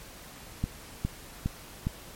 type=click train; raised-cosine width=5 ms; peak=-15 dBFS; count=4; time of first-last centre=0.64-1.87 s; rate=2.44 Hz; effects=pink hiss -47 dBFS RMS until 2.15 s + MP3 64 kbps